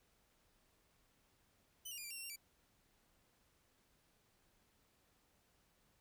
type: tone with pitch steps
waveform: 10% pulse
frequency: 3010 / 2825 / 2423 / 2352 / 2758 / 2719 / 2772 / 2323 Hz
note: F#7 / F7 / D#7 / D7 / F7 / F7 / F7 / D7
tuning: +29 / +19 / -47 / +2 / -22 / -47 / -14 / -20 cents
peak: -38 dBFS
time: 1.85-2.362 s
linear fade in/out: 10 ms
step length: 64 ms
effects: pink hiss -75 dBFS RMS until 6 s